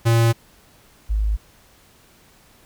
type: tone pair in turn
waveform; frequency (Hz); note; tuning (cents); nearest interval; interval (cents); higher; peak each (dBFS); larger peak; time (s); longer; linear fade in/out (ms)
square / sine; 115.4 / 52.7; A#2 / G#1; -17 / +26; octave + major second; 1357; first; -14 / -17; first; 0.05-0.33 / 1.09-1.37; neither; 20
effects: pink hiss -53 dBFS RMS until 2.65 s